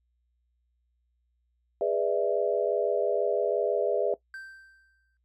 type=chord; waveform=sine; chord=E dominant seventh; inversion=first; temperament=just; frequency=412 / 494.4 / 593.3 / 659.3 Hz; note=G#4 / B4 / D5 / E5; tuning=-14 / +2 / +18 / 0 cents; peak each=-29 dBFS; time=1.81-4.14 s; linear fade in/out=2 ms
type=tone with exponential decay; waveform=triangle; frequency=1563 Hz; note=G6; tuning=6 cents flat; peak=-35 dBFS; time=4.34-5.17 s; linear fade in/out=1 ms; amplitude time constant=180 ms
effects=noise-tail reverb RT60 0.1 s tail -18 dB re dry + added 60 Hz sine -70 dBFS peak until 5.24 s